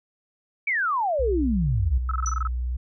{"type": "exponential sweep", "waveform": "sine", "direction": "down", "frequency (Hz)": [2349, 61.3], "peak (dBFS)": -21, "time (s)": [0.67, 1.98], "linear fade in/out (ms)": 5}
{"type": "tone with vibrato", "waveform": "sine", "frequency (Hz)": 61.9, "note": "B1", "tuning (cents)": 5, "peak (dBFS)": -24, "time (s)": [1.19, 2.77], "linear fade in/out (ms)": 10, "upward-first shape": "sine", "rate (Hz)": 1.3, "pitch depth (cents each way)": 18}
{"type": "tone bursts", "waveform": "sine", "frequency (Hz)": 1300, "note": "E6", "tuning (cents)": -24, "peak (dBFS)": -25, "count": 9, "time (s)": [2.09, 2.473], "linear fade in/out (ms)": 2, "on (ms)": 23, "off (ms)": 22}
{"type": "tone with exponential decay", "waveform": "sine", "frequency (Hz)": 5940, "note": "F#8", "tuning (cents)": 6, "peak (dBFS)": -24, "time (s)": [2.26, 2.42], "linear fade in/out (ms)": 1, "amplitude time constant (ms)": 33}
{"effects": []}